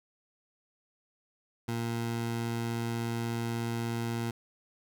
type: tone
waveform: 20% pulse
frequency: 116.5 Hz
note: A#2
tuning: 1 cent flat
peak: -26 dBFS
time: 1.68-4.31 s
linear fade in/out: 5 ms
effects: none